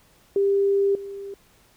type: tone with level steps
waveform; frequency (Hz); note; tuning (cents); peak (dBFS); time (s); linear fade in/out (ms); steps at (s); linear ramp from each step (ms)
sine; 397; G4; +22; -17 / -32; 0.36-1.34; 2; 0.95; 2
effects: pink hiss -58 dBFS RMS until 1.76 s